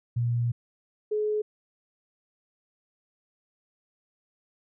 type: tone pair in turn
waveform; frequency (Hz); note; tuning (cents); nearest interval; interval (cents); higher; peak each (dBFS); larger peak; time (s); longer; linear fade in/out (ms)
sine; 119.1 / 424.4; A#2 / G#4; +38 / +38; octave + minor seventh; 2200; second; -23 / -24; first; 0.16-0.52 / 1.11-1.42; first; 10
effects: none